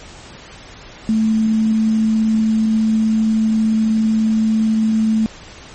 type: tone with quantisation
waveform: sine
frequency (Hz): 220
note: A3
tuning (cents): 0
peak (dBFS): -12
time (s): 1.09-5.26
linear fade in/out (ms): 0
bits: 6
effects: pink hiss -38 dBFS RMS until 5.74 s + MP3 32 kbps